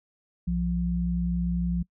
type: tone pair together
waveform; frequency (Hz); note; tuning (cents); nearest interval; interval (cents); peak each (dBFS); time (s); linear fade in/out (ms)
sine; 61.73 / 174.61; B1 / F3; 0 / 0; octave + tritone; 1800; -29 / -25; 0.47-1.83; 10
effects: noise-tail reverb RT60 0.1 s tail -24 dB re dry